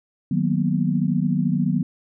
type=chord; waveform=sine; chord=B major seventh; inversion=first; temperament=equal; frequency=155.56 / 185 / 233.1 / 246.9 Hz; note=D#3 / F#3 / A#3 / B3; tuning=0 / 0 / 0 / 0 cents; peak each=-23 / -22 / -26 / -25 dBFS; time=0.31-1.83 s; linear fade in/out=5 ms; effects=none